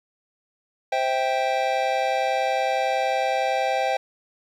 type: chord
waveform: square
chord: C major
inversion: none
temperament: just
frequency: 523.3 / 654.1 / 784.9 Hz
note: C5 / E5 / G5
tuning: 0 / -14 / +2 cents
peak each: -27 / -28 / -24 dBFS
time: 0.92-3.97 s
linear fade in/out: 5 ms
effects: low-pass 4000 Hz 12 dB/octave + 9-bit